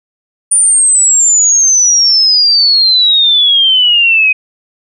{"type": "exponential sweep", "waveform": "sine", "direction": "down", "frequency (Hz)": [9397, 2500], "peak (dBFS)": -5, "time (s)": [0.51, 4.33], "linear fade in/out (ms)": 10, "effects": []}